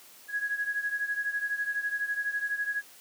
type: beating tone pair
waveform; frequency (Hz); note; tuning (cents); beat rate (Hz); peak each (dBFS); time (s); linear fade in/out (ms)
sine; 1661.2 / 1673.2; G#6 / G#6; 0 / +12; 12; -30 / -34; 0.28-2.83; 50
effects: white hiss -53 dBFS RMS until 3 s + high-pass 200 Hz 12 dB/octave